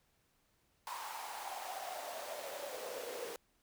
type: noise with high-pass filter sweep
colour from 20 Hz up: pink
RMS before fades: -44 dBFS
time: 0.87-3.36 s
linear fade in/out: 0 ms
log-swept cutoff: 960 to 450 Hz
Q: 6
effects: pink hiss -75 dBFS RMS until 3.62 s